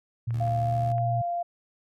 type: tone with pitch glide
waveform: sine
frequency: 116.54 to 119.61 Hz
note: A#2 to A#2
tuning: 0 to +45 cents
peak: -25 dBFS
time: 0.27-1.22 s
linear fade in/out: 10 ms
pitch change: +45 cents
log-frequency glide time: 0.58-0.79 s
type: clicks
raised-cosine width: 0.5 ms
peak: -31 dBFS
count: 3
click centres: 0.307 / 0.475 / 0.982 s
type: tone with vibrato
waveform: 15% pulse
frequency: 73.4 Hz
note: D2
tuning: in tune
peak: -34 dBFS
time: 0.33-0.93 s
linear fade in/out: 10 ms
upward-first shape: square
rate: 17 Hz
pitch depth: 48 cents each way
type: tone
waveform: sine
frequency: 694 Hz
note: F5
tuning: 11 cents flat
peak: -26 dBFS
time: 0.4-1.43 s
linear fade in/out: 10 ms
effects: none